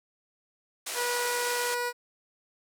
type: band-pass noise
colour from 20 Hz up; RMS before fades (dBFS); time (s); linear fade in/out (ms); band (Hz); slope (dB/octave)
white; -35; 0.86-1.75; 10; 380 to 11000; 24
type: tone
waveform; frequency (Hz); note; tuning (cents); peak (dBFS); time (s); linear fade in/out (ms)
15% pulse; 485.7; B4; -29; -22; 0.94-1.93; 50
effects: none